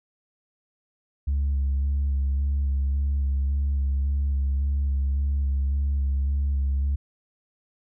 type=tone with vibrato; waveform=sine; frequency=69.3 Hz; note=C#2; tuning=in tune; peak=-19 dBFS; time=1.27-6.96 s; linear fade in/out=10 ms; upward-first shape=square; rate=1.8 Hz; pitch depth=21 cents each way; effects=tanh soft clip ceiling -19 dBFS